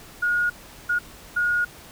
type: tone bursts at uneven times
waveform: sine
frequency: 1439 Hz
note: F#6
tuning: 49 cents flat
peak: -19 dBFS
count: 3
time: 0.22-0.5 / 0.89-0.99 / 1.36-1.65 s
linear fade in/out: 10 ms
effects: pink hiss -45 dBFS RMS until 1.91 s